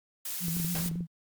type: noise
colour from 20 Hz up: blue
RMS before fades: -35 dBFS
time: 0.25-0.89 s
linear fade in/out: 5 ms
type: tone with vibrato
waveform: sine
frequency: 170 Hz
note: F3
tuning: 46 cents flat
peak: -30 dBFS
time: 0.4-1.07 s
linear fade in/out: 50 ms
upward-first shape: sine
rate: 7.2 Hz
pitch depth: 69 cents each way
type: clicks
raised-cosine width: 3 ms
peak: -28 dBFS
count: 9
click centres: 0.483 / 0.567 / 0.6 / 0.648 / 0.75 / 0.86 / 0.914 / 0.957 / 1.007 s
type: noise with exponential decay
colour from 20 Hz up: pink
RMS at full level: -34 dBFS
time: 0.75-1.07 s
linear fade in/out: 2 ms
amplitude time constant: 69 ms
effects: MP3 96 kbps